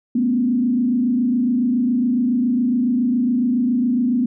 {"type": "tone with frequency modulation", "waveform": "sine", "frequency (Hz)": 245.4, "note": "B3", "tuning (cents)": -11, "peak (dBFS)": -15, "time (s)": [0.15, 4.26], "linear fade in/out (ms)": 5, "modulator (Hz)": 27.2, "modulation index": 0.82, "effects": []}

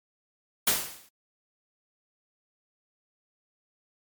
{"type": "noise with exponential decay", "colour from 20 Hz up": "white", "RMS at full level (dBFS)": -20, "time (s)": [0.67, 1.09], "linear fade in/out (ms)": 5, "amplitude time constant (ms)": 90, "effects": ["MP3 96 kbps"]}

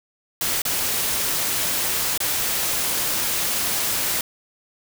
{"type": "noise with dropouts", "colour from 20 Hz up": "white", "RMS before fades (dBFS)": -23, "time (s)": [0.41, 4.21], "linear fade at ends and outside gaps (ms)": 2, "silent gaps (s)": [[0.619, 0.652], [2.177, 2.203]], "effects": []}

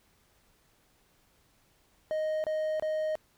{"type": "tone bursts", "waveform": "triangle", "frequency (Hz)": 622.3, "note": "D#5", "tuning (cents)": 0, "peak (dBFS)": -26, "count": 3, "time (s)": [2.11, 3.154], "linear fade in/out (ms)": 0, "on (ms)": 330, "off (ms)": 27, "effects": ["pink hiss -67 dBFS RMS until 3.37 s"]}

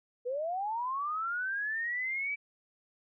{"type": "linear sweep", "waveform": "sine", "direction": "up", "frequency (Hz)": [473.3, 2314], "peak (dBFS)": -31, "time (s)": [0.25, 2.36], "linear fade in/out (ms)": 20, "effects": []}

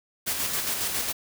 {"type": "noise with tremolo", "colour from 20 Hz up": "white", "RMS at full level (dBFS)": -27, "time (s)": [0.26, 1.13], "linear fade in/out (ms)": 20, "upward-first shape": "square", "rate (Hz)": 7.3, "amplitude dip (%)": 35, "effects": []}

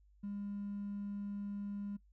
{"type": "tone with hard clipping", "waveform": "triangle", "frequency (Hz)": 202.3, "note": "G#3", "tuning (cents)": -45, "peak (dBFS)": -39, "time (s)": [0.23, 1.97], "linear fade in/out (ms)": 10, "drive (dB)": 3, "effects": ["noise-tail reverb RT60 0.1 s tail -20 dB re dry", "added 50 Hz sine -63 dBFS peak until 2.12 s"]}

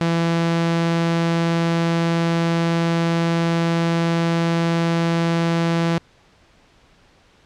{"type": "tone with vibrato", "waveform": "sawtooth", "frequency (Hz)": 167.4, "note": "E3", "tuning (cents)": 27, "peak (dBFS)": -13, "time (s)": [0.01, 5.98], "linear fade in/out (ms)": 0, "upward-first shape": "sine", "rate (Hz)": 20, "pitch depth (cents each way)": 8, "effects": ["pink hiss -54 dBFS RMS until 7.45 s", "low-pass 5000 Hz 12 dB/octave"]}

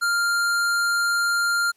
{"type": "tone", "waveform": "square", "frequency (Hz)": 1396.9, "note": "F6", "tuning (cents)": 0, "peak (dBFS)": -20, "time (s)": [0.01, 1.72], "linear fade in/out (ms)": 20, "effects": ["white hiss -65 dBFS RMS until 1.76 s", "low-pass 12000 Hz 12 dB/octave"]}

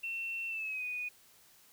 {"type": "tone with pitch glide", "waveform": "sine", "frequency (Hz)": [2700, 2476], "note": ["E7", "D#7"], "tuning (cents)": [41, -9], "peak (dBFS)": -35, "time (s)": [0.03, 1.09], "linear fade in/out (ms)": 10, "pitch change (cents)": -150, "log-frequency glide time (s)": [0.48, 0.86], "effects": ["white hiss -62 dBFS RMS until 1.72 s"]}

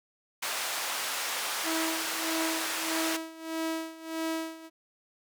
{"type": "band-pass noise", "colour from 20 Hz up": "pink", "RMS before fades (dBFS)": -33, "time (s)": [0.42, 3.17], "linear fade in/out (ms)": 10, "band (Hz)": [860, 14000], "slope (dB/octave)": 12}
{"type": "tone with tremolo", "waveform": "sawtooth", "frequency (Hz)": 323.7, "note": "E4", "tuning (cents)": -31, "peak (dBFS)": -25, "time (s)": [1.63, 4.7], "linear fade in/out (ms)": 50, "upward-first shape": "sine", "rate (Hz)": 1.6, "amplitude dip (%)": 85}
{"effects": []}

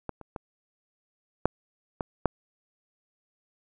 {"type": "clicks", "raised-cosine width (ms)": 1, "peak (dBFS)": [-18, -29, -21, -6, -15, -7], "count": 6, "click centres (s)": [0.093, 0.213, 0.362, 1.456, 2.008, 2.257], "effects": []}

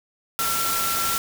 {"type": "tone in noise", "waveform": "sine", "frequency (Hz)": 1354, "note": "E6", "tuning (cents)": 46, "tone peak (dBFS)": -26, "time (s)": [0.39, 1.18], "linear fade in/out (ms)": 0, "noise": "white", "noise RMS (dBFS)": -25, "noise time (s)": [0.39, 1.18], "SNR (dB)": -4, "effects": []}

